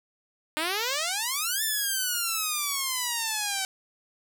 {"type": "exponential two-way sweep", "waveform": "5% pulse", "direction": "up then down", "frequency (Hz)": [299.3, 1789, 759], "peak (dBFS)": -15, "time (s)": [0.57, 3.65], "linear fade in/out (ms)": 0, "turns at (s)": 1.63, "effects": []}